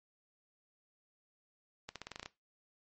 accelerating click train, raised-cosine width 0.2 ms, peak -25 dBFS, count 9, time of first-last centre 1.89-2.259 s, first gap 67 ms, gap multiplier 0.89, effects noise-tail reverb RT60 0.2 s tail -17 dB re dry + MP3 32 kbps

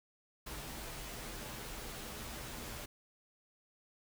pink noise with comb filter, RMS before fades -45 dBFS, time 0.46-2.86 s, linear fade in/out 10 ms, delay 11 ms, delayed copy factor -0.55, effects none

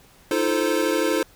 square chord, F dominant seventh, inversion third, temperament equal with one note detuned, 311.1 / 343.4 / 440 / 523.3 Hz, Eb4 / F4 / A4 / C5, 0 / -29 / 0 / 0 cents, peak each -26 dBFS, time 0.31-1.23 s, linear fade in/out 2 ms, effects pink hiss -53 dBFS RMS until 1.35 s

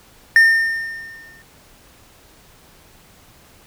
triangle tone with exponential decay, 1814 Hz, A#6, 48 cents flat, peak -4 dBFS, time 0.36-1.42 s, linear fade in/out 1 ms, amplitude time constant 230 ms, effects pink hiss -49 dBFS RMS until 3.66 s

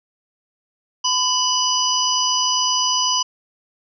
harmonic tone with a mistuned harmonic, 987.8 Hz, B5, in tune, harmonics 1 / 3 / 5 / 6, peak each -22 / -22 / -22 / -22 dBFS, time 1.04-3.23 s, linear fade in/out 10 ms, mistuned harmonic 1, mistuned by +37 cents, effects none

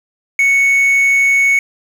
triangle tone with quantisation, 2217 Hz, C#7, in tune, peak -7 dBFS, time 0.39-1.59 s, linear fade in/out 2 ms, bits 6, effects none

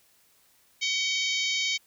harmonic tone with a mistuned harmonic, 753 Hz, F#5, 30 cents sharp, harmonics 3 / 4 / 5 / 6 / 7 / 8 / 9, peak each -29 / -31 / -33 / -35 / -36 / -37 / -38 dBFS, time 0.81-1.78 s, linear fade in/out 20 ms, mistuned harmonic 4, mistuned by +57 cents, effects white hiss -63 dBFS RMS until 1.86 s

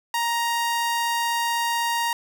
sawtooth tone, 936 Hz, A#5, 7 cents sharp, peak -18 dBFS, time 0.14-2.13 s, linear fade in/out 2 ms, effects 10-bit

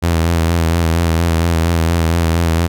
sawtooth tone with vibrato, 83.3 Hz, E2, 19 cents sharp, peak -8 dBFS, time 0.02-2.68 s, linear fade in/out 20 ms, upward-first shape sine, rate 4.3 Hz, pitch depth 43 cents each way, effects none

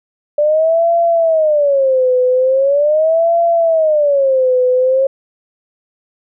sine tone with vibrato, 585 Hz, D5, 7 cents flat, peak -9 dBFS, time 0.38-5.07 s, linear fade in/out 5 ms, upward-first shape sine, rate 0.41 Hz, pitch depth 260 cents each way, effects none

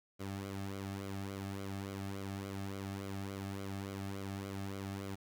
sawtooth tone with flanger, 98 Hz, G2, in tune, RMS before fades -42 dBFS, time 0.19-5.16 s, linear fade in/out 20 ms, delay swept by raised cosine 1.1 to 2.1 ms, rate 3.5 Hz, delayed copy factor -0.7, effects 11-bit

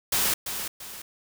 white noise with echo, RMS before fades -24 dBFS, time 0.12-0.34 s, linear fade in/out 5 ms, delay 340 ms, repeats 2, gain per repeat -8 dB, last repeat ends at 1.02 s, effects none

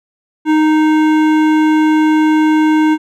sine tone with hard clipping, 310 Hz, D#4, 6 cents flat, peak -10 dBFS, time 0.45-2.98 s, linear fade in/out 50 ms, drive 14 dB, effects none

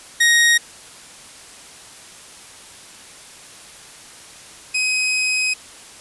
sawtooth tone pair in turn, 1875 / 2524 Hz, A#6 / D#7, +10 / +24 cents, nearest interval perfect fourth, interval 514 cents, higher second, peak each -8 / -14 dBFS, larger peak first, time 0.2-0.58 / 4.74-5.54 s, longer second, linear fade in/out 10 ms, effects white hiss -41 dBFS RMS until 6 s + resampled to 24000 Hz

